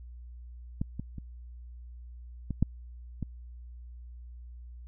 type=clicks; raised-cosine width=5 ms; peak=-17 / -22 / -27 / -20 / -11 / -20 dBFS; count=6; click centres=0.815 / 0.996 / 1.183 / 2.507 / 2.626 / 3.227 s; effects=added 60 Hz sine -43 dBFS peak until 4.87 s